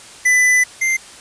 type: tone pair in turn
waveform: square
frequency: 1998 / 2089 Hz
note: B6 / C7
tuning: +20 / -3 cents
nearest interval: minor second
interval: 77 cents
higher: second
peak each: -11 / -15 dBFS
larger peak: first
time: 0.25-0.64 / 0.81-0.97 s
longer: first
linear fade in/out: 10 ms
effects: white hiss -39 dBFS RMS until 1.2 s + resampled to 22050 Hz